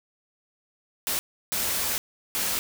white noise bursts at uneven times, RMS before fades -27 dBFS, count 3, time 1.07-1.19 / 1.52-1.98 / 2.35-2.59 s, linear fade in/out 0 ms, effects none

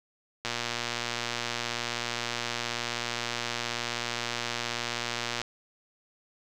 click train, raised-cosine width 0.2 ms, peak -13 dBFS, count 592, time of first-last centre 0.45-5.416 s, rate 119 Hz, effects none

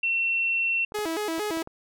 sine tone, 2710 Hz, E7, 47 cents sharp, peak -22 dBFS, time 0.03-0.85 s, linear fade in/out 5 ms
clicks, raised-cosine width 1 ms, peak -27 dBFS, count 7, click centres 0.921 / 0.988 / 1.057 / 1.382 / 1.505 / 1.572 / 1.674 s
sawtooth tone with vibrato, 370.3 Hz, F#4, 1 cent sharp, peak -23 dBFS, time 0.94-1.63 s, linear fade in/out 10 ms, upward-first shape square, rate 4.4 Hz, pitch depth 220 cents each way
effects none

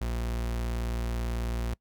40% pulse tone, 58.27 Hz, A#1, in tune, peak -28 dBFS, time 0.01-1.74 s, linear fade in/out 5 ms, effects noise-tail reverb RT60 0.1 s tail -23 dB re dry

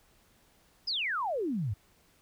sine exponential sweep, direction down, 5260 to 91 Hz, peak -29 dBFS, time 0.87-1.74 s, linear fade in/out 10 ms, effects pink hiss -65 dBFS RMS until 2.21 s

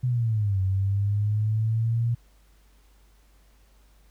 sine linear two-way sweep, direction down then up, 127.5 to 94.1 to 118.6 Hz, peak -21 dBFS, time 0.03-2.15 s, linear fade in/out 10 ms, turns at 0.61 s, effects added 50 Hz sine -55 dBFS peak until 4.1 s + pink hiss -64 dBFS RMS until 4.1 s

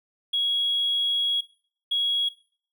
triangle tone pair in turn, 3322 / 3322 Hz, G#7 / G#7, 0 / 0 cents, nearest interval unison, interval 0 cents, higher neither, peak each -18 dBFS, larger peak neither, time 0.33-1.41 / 1.91-2.29 s, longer first, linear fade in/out 10 ms, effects noise-tail reverb RT60 0.5 s tail -21 dB re dry + tanh soft clip ceiling -19 dBFS

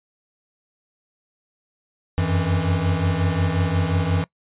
square tone cluster, 88.9 / 94.5 / 163.3 Hz, F2 / F#2 / E3, +31 / +37 / -16 cents, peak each -24 dBFS, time 2.18-4.24 s, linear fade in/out 0 ms, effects noise-tail reverb RT60 0.1 s tail -22 dB re dry + resampled to 8000 Hz

